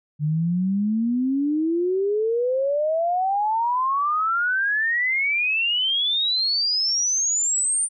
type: exponential sweep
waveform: sine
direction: up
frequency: 146.3 to 9230 Hz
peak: -19 dBFS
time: 0.19-7.89 s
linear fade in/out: 50 ms
effects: none